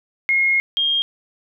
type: tone pair in turn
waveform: sine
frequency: 2152 / 3224 Hz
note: C7 / G7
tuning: +48 / +48 cents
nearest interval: perfect fifth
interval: 700 cents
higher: second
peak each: -14 / -16 dBFS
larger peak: first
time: 0.29-0.6 / 0.77-1.02 s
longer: first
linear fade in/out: 0 ms
effects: none